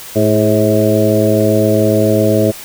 harmonic tone with a mistuned harmonic, 107.3 Hz, A2, 43 cents flat, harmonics 1 / 2 / 3 / 4 / 5 / 6, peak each -16 / -16 / -16 / -16 / -16 / -16 dBFS, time 0.15-2.52 s, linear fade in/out 20 ms, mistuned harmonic 4, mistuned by -46 cents, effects white hiss -31 dBFS RMS until 2.64 s

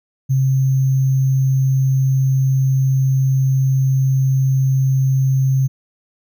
sine tone with sample-and-hold, 132.9 Hz, C3, 27 cents sharp, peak -12 dBFS, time 0.29-5.68 s, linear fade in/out 20 ms, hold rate 6300 Hz, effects none

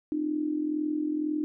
sine tone with amplitude modulation, 303.1 Hz, D#4, 45 cents flat, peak -23 dBFS, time 0.12-1.44 s, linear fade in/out 0 ms, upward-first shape sine, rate 42 Hz, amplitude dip 70%, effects none

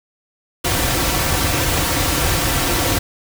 pink noise with comb filter, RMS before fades -18 dBFS, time 0.64-2.99 s, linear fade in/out 10 ms, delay 4.8 ms, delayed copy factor -0.55, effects none

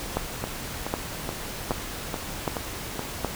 two click trains, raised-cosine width 1 ms, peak -14 / -10 dBFS, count 7 / 5, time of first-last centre 0.44-2.993 / 0.17-3.247 s, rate 2.35 / 1.3 Hz, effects pink hiss -35 dBFS RMS until 3.35 s

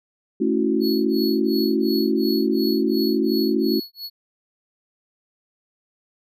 sine chord, F# minor seventh, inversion first, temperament equal, 220 / 277.2 / 329.6 / 370 Hz, A3 / C#4 / E4 / F#4, 0 / 0 / 0 / 0 cents, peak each -23 dBFS, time 0.4-3.8 s, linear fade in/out 10 ms
square tone with tremolo, 4379 Hz, C#8, 22 cents flat, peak -27 dBFS, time 0.8-4.1 s, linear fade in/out 50 ms, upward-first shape sine, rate 2.8 Hz, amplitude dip 100%
effects none

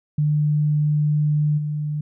sine tone with level steps, 149.7 Hz, D3, 33 cents sharp, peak -16 / -22 dBFS, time 0.18-2.01 s, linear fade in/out 5 ms, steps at 1.57 s, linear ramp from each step 20 ms, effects none

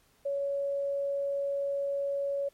sine tone, 560 Hz, C#5, 18 cents sharp, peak -28 dBFS, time 0.25-2.49 s, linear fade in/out 10 ms, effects pink hiss -66 dBFS RMS until 2.53 s + MP3 64 kbps

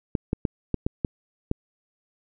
clicks, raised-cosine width 3 ms, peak -10 dBFS, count 7, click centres 0.152 / 0.331 / 0.452 / 0.743 / 0.865 / 1.048 / 1.514 s, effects none

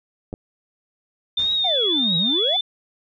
clicks, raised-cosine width 2 ms, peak -18 dBFS, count 2, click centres 0.329 / 0.339 s
sine tone with vibrato, 3572 Hz, A7, 25 cents sharp, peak -18 dBFS, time 1.37-2.61 s, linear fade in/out 5 ms, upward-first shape triangle, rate 1.6 Hz, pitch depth 120 cents each way
pink noise with exponential decay, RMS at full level -38 dBFS, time 1.39-2.08 s, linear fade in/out 1 ms, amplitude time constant 150 ms
triangle exponential two-way sweep, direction down then up, 789 to 160 to 789 Hz, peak -21 dBFS, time 1.64-2.57 s, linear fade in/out 10 ms, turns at 2.17 s
effects resampled to 16000 Hz

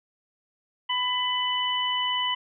harmonic tone, 998 Hz, B5, 18 cents sharp, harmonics 1 / 2 / 3, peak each -28 / -32 / -26 dBFS, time 0.89-2.35 s, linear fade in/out 10 ms, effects none

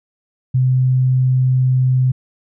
sine tone, 128.6 Hz, C3, 30 cents flat, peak -11 dBFS, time 0.54-2.12 s, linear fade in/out 10 ms, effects none

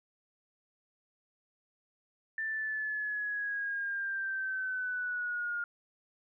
sine linear sweep, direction down, 1779 to 1415 Hz, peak -32 dBFS, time 2.38-5.64 s, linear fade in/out 2 ms, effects none

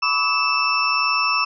sine tone cluster, 1002 / 1145 / 1286 / 2638 / 5390 Hz, B5 / D6 / E6 / E7 / E8, +25 / -44 / -43 / +1 / +38 cents, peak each -27 / -23 / -25 / -21 / -24 dBFS, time 0.02-1.45 s, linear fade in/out 10 ms, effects none

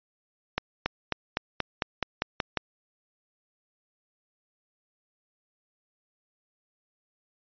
accelerating click train, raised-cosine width 0.3 ms, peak -9 dBFS, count 10, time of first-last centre 0.58-2.573 s, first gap 280 ms, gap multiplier 0.94, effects resampled to 11025 Hz

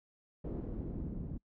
pink noise with low-pass filter sweep, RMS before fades -40 dBFS, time 0.44-1.38 s, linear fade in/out 10 ms, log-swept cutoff 380 to 210 Hz, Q 1.3, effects noise-tail reverb RT60 0.1 s tail -26 dB re dry

